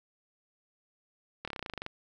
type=slowing click train; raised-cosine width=0.3 ms; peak=-21 dBFS; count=13; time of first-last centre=1.45-1.864 s; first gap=26 ms; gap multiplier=1.05; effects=none